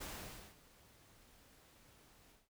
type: noise with ADSR envelope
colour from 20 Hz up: pink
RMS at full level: -45 dBFS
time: 0-2.49 s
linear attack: 16 ms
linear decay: 530 ms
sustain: -20 dB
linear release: 180 ms
effects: none